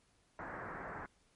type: low-pass noise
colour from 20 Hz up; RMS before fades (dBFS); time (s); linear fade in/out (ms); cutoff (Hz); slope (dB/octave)
white; -45; 0.39-1.06; 2; 1800; 48
effects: pink hiss -72 dBFS RMS until 1.35 s + MP3 48 kbps